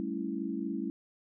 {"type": "chord", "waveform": "sine", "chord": "A dominant seventh", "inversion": "third", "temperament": "equal", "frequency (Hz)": [196, 220, 277.2, 329.6], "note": ["G3", "A3", "C#4", "E4"], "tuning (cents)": [0, 0, 0, 0], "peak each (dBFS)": [-38, -38, -37, -37], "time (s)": [0, 0.9], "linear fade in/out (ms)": 0, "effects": []}